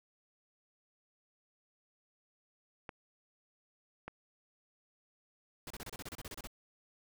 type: clicks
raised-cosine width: 0.5 ms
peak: -27 dBFS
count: 2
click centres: 2.892 / 4.08 s
type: noise bursts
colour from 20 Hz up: pink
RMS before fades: -45 dBFS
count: 13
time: 5.67-6.472 s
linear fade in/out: 2 ms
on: 34 ms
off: 30 ms
effects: none